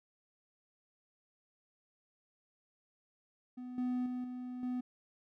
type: tone with level steps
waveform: triangle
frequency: 249.8 Hz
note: B3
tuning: 20 cents sharp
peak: -40 / -30 / -34 / -38 / -32 dBFS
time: 3.57-4.81 s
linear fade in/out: 10 ms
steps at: 3.78 / 4.06 / 4.24 / 4.63 s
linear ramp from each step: 2 ms
effects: none